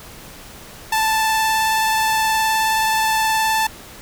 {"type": "tone with vibrato", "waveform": "sawtooth", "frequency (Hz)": 880, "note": "A5", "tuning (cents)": 0, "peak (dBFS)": -12, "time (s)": [0.92, 3.67], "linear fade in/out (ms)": 5, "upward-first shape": "sine", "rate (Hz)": 19, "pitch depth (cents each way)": 14, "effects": ["pink hiss -39 dBFS RMS until 4.01 s"]}